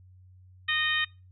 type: harmonic tone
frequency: 617 Hz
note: D#5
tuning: 15 cents flat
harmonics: 2 / 3 / 4 / 5 / 6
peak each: -36 / -27 / -32 / -31 / -32 dBFS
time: 0.68-1.05 s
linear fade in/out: 10 ms
effects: noise-tail reverb RT60 0.3 s tail -25 dB re dry + added 92 Hz sine -51 dBFS peak until 1.31 s